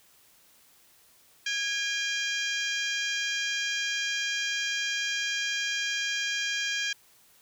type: harmonic tone with a mistuned harmonic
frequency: 803 Hz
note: G5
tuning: 41 cents sharp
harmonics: 2 / 3 / 4 / 5 / 6 / 7 / 8 / 9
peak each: -32 / -34 / -33 / -43 / -39 / -39 / -40 / -45 dBFS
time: 1.46-6.93 s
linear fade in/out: 5 ms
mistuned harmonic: 2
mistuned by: +46 cents
effects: white hiss -60 dBFS RMS until 7.41 s